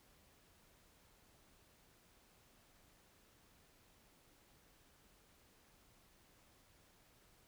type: silence
effects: pink hiss -69 dBFS RMS until 7.47 s